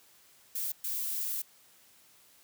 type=noise bursts at uneven times; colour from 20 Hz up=violet; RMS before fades=-34 dBFS; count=2; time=0.55-0.72 / 0.84-1.42 s; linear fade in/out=5 ms; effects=white hiss -61 dBFS RMS until 2.43 s + high-pass 60 Hz 12 dB/octave